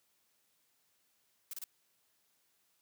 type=noise bursts; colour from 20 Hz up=blue; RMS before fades=-42 dBFS; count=3; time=1.51-1.64 s; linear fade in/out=2 ms; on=24 ms; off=29 ms; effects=white hiss -75 dBFS RMS until 2.81 s + high-pass 80 Hz 12 dB/octave